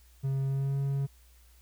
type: tone with pitch glide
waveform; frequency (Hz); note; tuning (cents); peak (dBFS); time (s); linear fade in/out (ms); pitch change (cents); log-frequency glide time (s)
triangle; 135.5 to 138.35; C#3 to C#3; -39 to -3; -25; 0.23-1.07; 20; +36; 0.45-0.77
effects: added 60 Hz sine -56 dBFS peak until 1.61 s + white hiss -64 dBFS RMS until 1.61 s